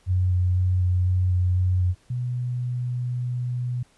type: tone with vibrato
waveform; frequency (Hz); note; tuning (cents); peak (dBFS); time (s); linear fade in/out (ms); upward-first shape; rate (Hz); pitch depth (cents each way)
sine; 91; F#2; -28; -18; 0.06-1.95; 50; square; 2; 11
type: tone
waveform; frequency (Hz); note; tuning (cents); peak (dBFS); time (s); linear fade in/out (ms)
sine; 123.47; B2; 0; -24; 2.1-3.83; 5
effects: pink hiss -60 dBFS RMS until 3.97 s + resampled to 24000 Hz